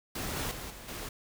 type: noise with level steps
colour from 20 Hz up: pink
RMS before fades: -36 / -34 / -41 / -47 / -40 dBFS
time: 0.15-1.09 s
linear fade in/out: 5 ms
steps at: 0.36 / 0.51 / 0.7 / 0.88 s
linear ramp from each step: 5 ms
effects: none

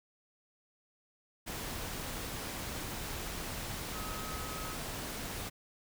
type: tone in noise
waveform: sine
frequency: 1273 Hz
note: D#6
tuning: 39 cents sharp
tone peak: -45 dBFS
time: 3.93-4.76 s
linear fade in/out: 20 ms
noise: pink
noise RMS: -40 dBFS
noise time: 1.46-5.5 s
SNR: -8 dB
effects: none

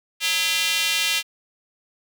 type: tone with high-pass filter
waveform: square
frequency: 183.9 Hz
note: F#3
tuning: 10 cents flat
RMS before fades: -22 dBFS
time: 0.2-1.23 s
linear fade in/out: 50 ms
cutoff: 2800 Hz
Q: 2.1
effects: none

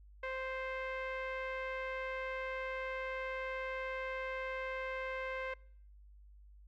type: tone with low-pass filter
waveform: sawtooth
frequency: 523.3 Hz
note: C5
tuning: in tune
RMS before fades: -40 dBFS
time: 0.23-5.54 s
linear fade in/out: 5 ms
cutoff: 2100 Hz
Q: 2.8
effects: noise-tail reverb RT60 0.6 s tail -25 dB re dry + added 50 Hz sine -55 dBFS peak until 6.67 s

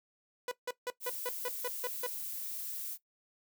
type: tone bursts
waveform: sawtooth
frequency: 493.9 Hz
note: B4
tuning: in tune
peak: -30 dBFS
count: 9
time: 0.48-2.066 s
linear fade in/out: 2 ms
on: 34 ms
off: 160 ms
type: noise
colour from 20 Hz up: violet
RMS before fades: -40 dBFS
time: 1-2.98 s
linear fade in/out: 50 ms
effects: noise-tail reverb RT60 0.1 s tail -17 dB re dry

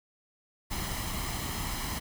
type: noise with comb filter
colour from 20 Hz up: pink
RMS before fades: -34 dBFS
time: 0.7-2 s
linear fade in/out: 20 ms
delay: 0.98 ms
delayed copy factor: +0.55
effects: none

